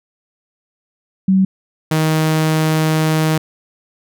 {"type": "tone pair in turn", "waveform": ["sine", "sawtooth"], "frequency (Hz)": [190.5, 157.29], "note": ["G3", "D#3"], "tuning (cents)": [-49, 19], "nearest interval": "minor third", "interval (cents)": 332, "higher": "first", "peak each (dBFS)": -9, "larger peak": "neither", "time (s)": [[1.28, 1.45], [1.91, 3.38]], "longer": "second", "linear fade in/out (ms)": 5, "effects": []}